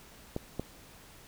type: clicks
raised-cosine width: 2 ms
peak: -19 dBFS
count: 2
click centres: 0.364 / 0.596 s
effects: pink hiss -54 dBFS RMS until 1.27 s